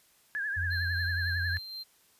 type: tone with vibrato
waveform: sine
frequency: 1661.2 Hz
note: G#6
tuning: in tune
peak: -30 dBFS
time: 0.35-1.57 s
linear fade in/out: 0 ms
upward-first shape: triangle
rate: 11 Hz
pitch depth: 100 cents each way
type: tone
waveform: sine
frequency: 87 Hz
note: F2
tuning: 6 cents flat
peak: -31 dBFS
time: 0.56-1.59 s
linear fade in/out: 20 ms
type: tone with tremolo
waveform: triangle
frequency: 4152 Hz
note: C8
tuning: 14 cents flat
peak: -36 dBFS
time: 0.7-1.84 s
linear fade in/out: 20 ms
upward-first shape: sine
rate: 3.9 Hz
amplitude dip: 35%
effects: white hiss -64 dBFS RMS until 2.19 s + resampled to 32000 Hz